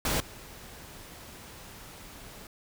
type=noise with level steps; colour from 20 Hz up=pink; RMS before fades=-28 / -47 dBFS; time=0.05-2.47 s; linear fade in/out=2 ms; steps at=0.2 s; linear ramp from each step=2 ms; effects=none